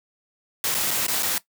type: noise with dropouts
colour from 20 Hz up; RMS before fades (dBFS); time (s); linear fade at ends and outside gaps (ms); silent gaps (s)
white; -24; 0.64-1.38; 1; 0.744-0.749 / 0.908-0.912 / 1.066-1.082 / 1.225-1.23
effects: noise-tail reverb RT60 0.1 s tail -17 dB re dry + high-pass 100 Hz 12 dB/octave